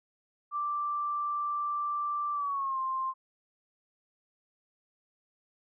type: tone with pitch glide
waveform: sine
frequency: 1174.7 to 1052.6 Hz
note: D6 to C6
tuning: 0 to +10 cents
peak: -29 dBFS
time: 0.51-3.14 s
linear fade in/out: 50 ms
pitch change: -190 cents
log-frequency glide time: 2.33-2.79 s
effects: none